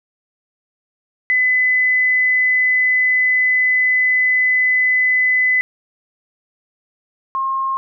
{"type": "tone pair in turn", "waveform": "sine", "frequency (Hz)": [2011, 1070.5], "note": ["B6", "C6"], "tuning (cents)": [31, 39], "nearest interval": "major seventh", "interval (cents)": 1092, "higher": "first", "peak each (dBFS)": [-12, -17], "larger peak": "first", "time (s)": [[1.3, 5.61], [7.35, 7.77]], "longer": "first", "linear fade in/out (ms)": 0, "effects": []}